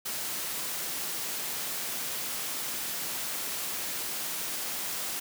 white high-pass noise, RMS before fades -34 dBFS, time 0.05-5.2 s, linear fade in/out 10 ms, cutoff 130 Hz, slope 12 dB/octave, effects none

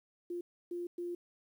sine tone bursts at uneven times, 349.2 Hz, F4, in tune, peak -36 dBFS, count 3, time 0.3-0.41 / 0.71-0.87 / 0.98-1.15 s, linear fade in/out 5 ms, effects 11-bit

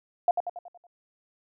sine tone with echo, 704 Hz, F5, 14 cents sharp, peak -17 dBFS, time 0.28-0.31 s, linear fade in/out 2 ms, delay 93 ms, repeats 6, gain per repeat -6 dB, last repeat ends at 0.868 s, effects none

